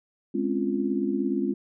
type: chord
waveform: sine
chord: Db major seventh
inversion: second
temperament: just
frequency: 207.9 / 259.9 / 277.2 / 346.5 Hz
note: Ab3 / C4 / Db4 / F4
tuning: +2 / -11 / 0 / -14 cents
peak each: -29 dBFS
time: 0.34-1.54 s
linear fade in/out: 10 ms
effects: none